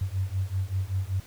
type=beating tone pair; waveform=sine; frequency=92.5 / 97.7 Hz; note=F#2 / G2; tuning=0 / -5 cents; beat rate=5.2 Hz; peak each=-29 dBFS; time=0.01-1.2 s; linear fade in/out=5 ms; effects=pink hiss -51 dBFS RMS until 1.26 s